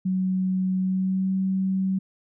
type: tone with pitch glide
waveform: sine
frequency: 186.7 to 190.18 Hz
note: F#3 to F#3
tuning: +16 to +48 cents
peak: -21 dBFS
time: 0.05-1.99 s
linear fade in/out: 10 ms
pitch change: +32 cents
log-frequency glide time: 0.79-1.34 s
effects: none